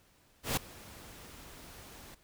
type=noise with ADSR envelope; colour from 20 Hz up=pink; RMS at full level=-29 dBFS; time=0.43-2.15 s; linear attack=140 ms; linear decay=5 ms; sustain=-22 dB; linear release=10 ms; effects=pink hiss -66 dBFS RMS until 2.23 s